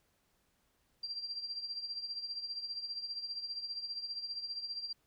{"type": "tone with tremolo", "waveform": "sine", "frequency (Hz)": 4731, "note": "D8", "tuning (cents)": 12, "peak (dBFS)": -35, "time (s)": [1.03, 4.93], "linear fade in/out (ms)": 5, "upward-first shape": "triangle", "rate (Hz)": 15, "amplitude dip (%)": 75, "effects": ["pink hiss -75 dBFS RMS until 5.06 s"]}